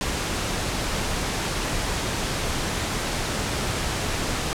pink noise, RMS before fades -26 dBFS, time 0.01-4.53 s, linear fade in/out 0 ms, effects low-pass 9000 Hz 12 dB/octave

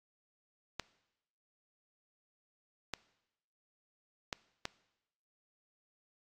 clicks, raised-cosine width 0.2 ms, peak -18 dBFS, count 4, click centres 0.797 / 2.937 / 4.328 / 4.654 s, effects noise-tail reverb RT60 0.9 s tail -20 dB re dry + AAC 64 kbps

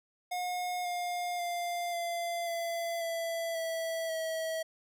square tone with pitch steps, 720 / 708.9 / 697.9 / 687.1 / 676.5 / 666 / 655.7 / 645.5 Hz, F#5 / F5 / F5 / F5 / E5 / E5 / E5 / E5, -47 / +26 / -1 / -28 / +45 / +18 / -9 / -37 cents, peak -33 dBFS, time 0.31-4.63 s, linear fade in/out 10 ms, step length 540 ms, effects none

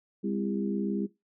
harmonic tone with a mistuned harmonic, 67.1 Hz, C2, 44 cents sharp, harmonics 3 / 4 / 5 / 6, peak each -30 / -36 / -34 / -37 dBFS, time 0.23-1.07 s, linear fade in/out 20 ms, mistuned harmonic 4, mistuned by -59 cents, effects noise-tail reverb RT60 0.2 s tail -18 dB re dry

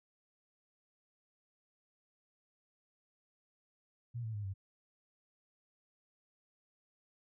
sine tone with pitch steps, 119 / 111.03 / 103.6 / 96.66 Hz, A#2 / A2 / G#2 / G2, +36 / +16 / -4 / -24 cents, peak -37 dBFS, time 4.14-4.54 s, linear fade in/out 20 ms, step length 100 ms, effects none

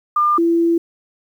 sine tone pair in turn, 1201 / 336.3 Hz, D6 / E4, +38 / +35 cents, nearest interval octave + minor seventh, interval 2203 cents, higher first, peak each -12 dBFS, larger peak neither, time 0.16-0.38 / 0.38-0.78 s, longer second, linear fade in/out 5 ms, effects 8-bit

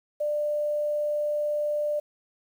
sine tone with quantisation, 594 Hz, D5, 20 cents sharp, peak -24 dBFS, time 0.2-2 s, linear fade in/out 10 ms, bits 9, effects none

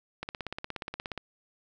click train, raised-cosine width 0.3 ms, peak -19 dBFS, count 17, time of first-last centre 0.23-1.177 s, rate 16.9 Hz, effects none

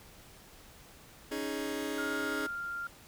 sawtooth chord, C# suspended second, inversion none, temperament just, 277.2 / 311.8 / 415.8 Hz, C#4 / D#4 / G#4, 0 / +4 / +2 cents, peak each -34 dBFS, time 1.31-2.47 s, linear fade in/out 10 ms
sine tone with pitch glide, 1412 to 1393.4 Hz, F6 to F6, +19 to -4 cents, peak -35 dBFS, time 1.98-2.87 s, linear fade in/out 2 ms, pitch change -23 cents, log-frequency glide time 2.19-2.59 s
effects pink hiss -55 dBFS RMS until 3.07 s

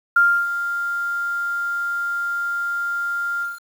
sine tone with ADSR envelope, 1396.9 Hz, F6, in tune, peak -10 dBFS, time 0.16-3.6 s, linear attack 6 ms, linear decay 300 ms, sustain -11 dB, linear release 180 ms, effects 7-bit

